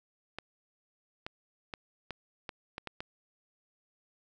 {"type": "clicks", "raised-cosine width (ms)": 0.3, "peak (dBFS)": -22, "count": 8, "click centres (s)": [0.386, 1.265, 1.738, 2.107, 2.492, 2.781, 2.873, 3.005], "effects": []}